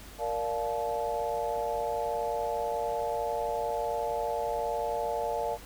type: chord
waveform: sine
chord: Bb major seventh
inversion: none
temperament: equal with one note detuned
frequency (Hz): 466.2 / 587.3 / 698.5 / 863.4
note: Bb4 / D5 / F5 / A5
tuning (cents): 0 / 0 / 0 / -33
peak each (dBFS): -34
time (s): 0.18-5.58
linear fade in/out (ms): 50
effects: added 49 Hz sine -49 dBFS peak until 5.65 s + pink hiss -49 dBFS RMS until 5.65 s